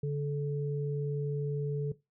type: tone pair together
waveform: sine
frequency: 144.4 / 433.7 Hz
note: D3 / A4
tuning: -29 / -25 cents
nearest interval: octave + perfect fifth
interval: 1904 cents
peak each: -30 / -36 dBFS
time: 0.03-1.92 s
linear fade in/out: 5 ms
effects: noise-tail reverb RT60 0.2 s tail -17 dB re dry